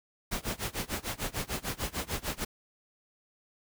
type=noise with tremolo; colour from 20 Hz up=pink; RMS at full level=-32 dBFS; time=0.31-2.45 s; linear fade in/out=10 ms; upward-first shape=sine; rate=6.7 Hz; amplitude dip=95%; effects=none